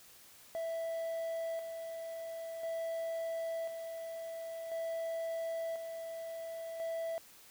triangle tone with tremolo, 659.3 Hz, E5, in tune, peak -33 dBFS, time 0.55-7.18 s, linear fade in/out 0 ms, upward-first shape square, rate 0.48 Hz, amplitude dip 45%, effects white hiss -58 dBFS RMS until 7.5 s

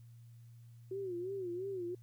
sine tone with vibrato, 370 Hz, F#4, in tune, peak -37 dBFS, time 0.91-1.95 s, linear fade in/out 5 ms, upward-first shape sine, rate 2.9 Hz, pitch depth 120 cents each way, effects added 117 Hz sine -53 dBFS peak until 2.02 s + white hiss -75 dBFS RMS until 2.02 s

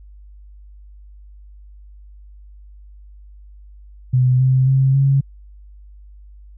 sine tone with pitch steps, 127 / 130.27 / 133.62 / 137.06 Hz, B2 / C3 / C3 / C#3, +49 / -7 / +37 / -19 cents, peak -11 dBFS, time 4.13-5.21 s, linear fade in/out 10 ms, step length 270 ms, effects added 50 Hz sine -39 dBFS peak until 6.57 s

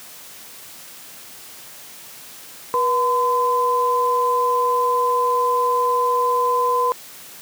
sine tone pair together, 485.2 / 1019 Hz, B4 / C6, -31 / -46 cents, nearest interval octave + minor second, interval 1285 cents, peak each -21 / -17 dBFS, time 2.74-6.92 s, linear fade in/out 0 ms, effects white hiss -40 dBFS RMS until 7.41 s + high-pass 100 Hz 12 dB/octave

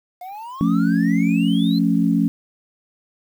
triangle exponential sweep, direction up, 707 to 4186 Hz, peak -29 dBFS, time 0.21-1.79 s, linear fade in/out 5 ms
sine chord, F augmented, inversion none, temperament equal, 174.61 / 220 / 277.2 Hz, F3 / A3 / C#4, 0 / 0 / 0 cents, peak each -19 dBFS, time 0.61-2.28 s, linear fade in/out 0 ms
effects 8-bit

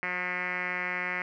5% pulse tone with low-pass filter, 180.3 Hz, F#3, 45 cents flat, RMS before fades -32 dBFS, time 0.03-1.22 s, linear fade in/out 0 ms, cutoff 2100 Hz, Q 6.2, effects none

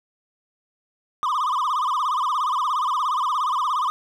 triangle tone with vibrato, 1108.7 Hz, C#6, in tune, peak -18 dBFS, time 1.23-3.9 s, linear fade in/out 0 ms, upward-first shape sine, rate 17 Hz, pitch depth 210 cents each way, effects none

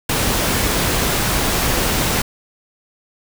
pink noise, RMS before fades -18 dBFS, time 0.09-2.22 s, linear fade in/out 5 ms, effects none

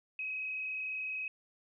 sine tone with frequency modulation, 2542 Hz, D#7, 36 cents sharp, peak -35 dBFS, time 0.19-1.28 s, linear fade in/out 2 ms, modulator 34.1 Hz, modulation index 0.91, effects none

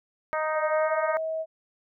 harmonic tone, 311.1 Hz, D#4, in tune, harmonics 2 / 3 / 4 / 5 / 6 / 7, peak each -28 / -32 / -31 / -35 / -38 / -40 dBFS, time 0.33-1.17 s, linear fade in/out 0 ms
sine tone with pitch glide, 610 to 640 Hz, D#5 to D#5, -34 to +49 cents, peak -27 dBFS, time 0.54-1.46 s, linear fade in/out 50 ms, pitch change +83 cents, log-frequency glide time 0.69-0.94 s
effects none

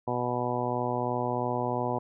harmonic tone, 122.9 Hz, B2, 8 cents flat, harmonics 1 / 2 / 3 / 4 / 5 / 6 / 7 / 8, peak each -35 / -35 / -35 / -35 / -35 / -35 / -35 / -35 dBFS, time 0.07-1.99 s, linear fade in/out 10 ms, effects none

